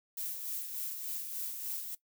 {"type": "noise with tremolo", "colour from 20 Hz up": "violet", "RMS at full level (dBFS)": -37, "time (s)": [0.17, 1.95], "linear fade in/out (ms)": 5, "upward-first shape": "sine", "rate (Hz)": 3.4, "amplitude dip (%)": 45, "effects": ["noise-tail reverb RT60 0.1 s tail -18 dB re dry"]}